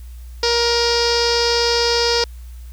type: tone with low-pass filter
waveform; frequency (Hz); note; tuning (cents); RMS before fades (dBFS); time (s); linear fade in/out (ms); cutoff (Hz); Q
sawtooth; 471.2; A#4; +19; -17; 0.43-2.24; 2; 5000; 8.2
effects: added 60 Hz sine -32 dBFS peak until 2.72 s + white hiss -52 dBFS RMS until 2.72 s